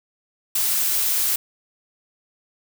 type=noise; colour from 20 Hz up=blue; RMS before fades=-21 dBFS; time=0.55-1.36 s; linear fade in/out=5 ms; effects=none